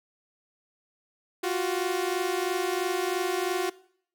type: tone pair together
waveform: sawtooth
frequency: 351.5 / 374.5 Hz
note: F4 / F#4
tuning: +11 / +21 cents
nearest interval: minor second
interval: 110 cents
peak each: -25 dBFS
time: 1.43-3.7 s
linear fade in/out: 10 ms
effects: noise-tail reverb RT60 0.6 s tail -20 dB re dry